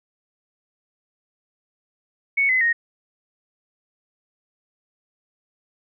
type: tone with pitch steps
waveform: sine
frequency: 2217 / 2033 / 1864.3 Hz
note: C#7 / B6 / A#6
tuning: 0 / +50 / 0 cents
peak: -16 dBFS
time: 2.37-2.73 s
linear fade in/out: 10 ms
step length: 120 ms
effects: none